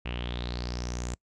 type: tone with low-pass filter sweep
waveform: sawtooth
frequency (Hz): 60.3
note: B1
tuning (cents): -41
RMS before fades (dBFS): -34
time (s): 0.05-1.15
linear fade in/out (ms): 10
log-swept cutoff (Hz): 2700 to 7500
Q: 6.2
effects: noise-tail reverb RT60 0.1 s tail -25 dB re dry